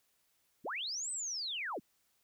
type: linear two-way sweep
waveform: sine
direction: up then down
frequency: 117.5 to 8250 to 117.5 Hz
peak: -36 dBFS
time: 0.64-1.8 s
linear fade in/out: 20 ms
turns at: 1.11 s
effects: white hiss -75 dBFS RMS until 2.23 s